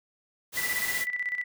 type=noise; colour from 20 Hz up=white; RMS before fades=-33 dBFS; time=0.52-1.06 s; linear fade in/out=50 ms
type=tone with tremolo; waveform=sine; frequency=1975.5 Hz; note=B6; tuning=in tune; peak=-26 dBFS; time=0.57-1.44 s; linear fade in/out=5 ms; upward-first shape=square; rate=16 Hz; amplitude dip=65%
effects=none